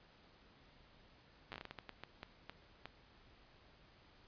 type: slowing click train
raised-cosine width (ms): 0.3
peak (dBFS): -30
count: 14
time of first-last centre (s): 1.52-2.856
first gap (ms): 9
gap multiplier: 1.36
effects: pink hiss -65 dBFS RMS until 4.27 s + resampled to 11025 Hz